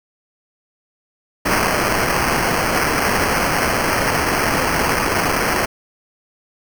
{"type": "noise with sample-and-hold", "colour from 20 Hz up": "white", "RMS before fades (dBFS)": -18, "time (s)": [1.45, 5.66], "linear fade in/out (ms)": 10, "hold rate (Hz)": 3675, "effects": []}